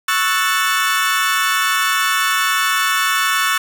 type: chord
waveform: 30% pulse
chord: F# minor seventh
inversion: second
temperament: equal with one note detuned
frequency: 1108.7 / 1318.5 / 1480 / 1768.2 Hz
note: C#6 / E6 / F#6 / A6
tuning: 0 / 0 / 0 / +8 cents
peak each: -18 dBFS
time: 0.08-3.58 s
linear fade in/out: 5 ms
effects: 8-bit